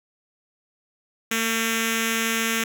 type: tone with notch filter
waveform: 5% pulse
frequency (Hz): 226.2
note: A3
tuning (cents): +48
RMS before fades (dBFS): -24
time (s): 1.31-2.64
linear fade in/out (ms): 5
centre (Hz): 780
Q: 0.56
effects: none